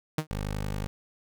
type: tone with exponential decay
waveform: sawtooth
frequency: 155.56 Hz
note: D#3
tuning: in tune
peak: -19 dBFS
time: 0.18-0.27 s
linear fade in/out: 5 ms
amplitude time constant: 19 ms
type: tone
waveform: 15% pulse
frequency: 50.9 Hz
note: G#1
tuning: 34 cents flat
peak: -24 dBFS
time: 0.31-0.87 s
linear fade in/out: 0 ms
effects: none